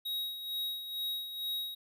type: tone with tremolo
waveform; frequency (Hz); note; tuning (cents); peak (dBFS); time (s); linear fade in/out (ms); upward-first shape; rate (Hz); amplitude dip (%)
square; 3800; A#7; +33; -33; 0.05-1.75; 10; sine; 2.2; 60
effects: none